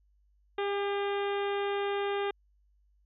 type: harmonic tone with a mistuned harmonic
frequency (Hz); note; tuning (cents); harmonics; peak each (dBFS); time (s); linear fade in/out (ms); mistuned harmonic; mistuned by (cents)
401.1; G4; +40; 1 / 2 / 3 / 4 / 5 / 6 / 7 / 8 / 9; -30 / -36 / -40 / -42 / -44 / -46 / -47 / -48 / -49; 0.58-2.31; 5; 2; +16
effects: added 50 Hz sine -64 dBFS peak until 3.05 s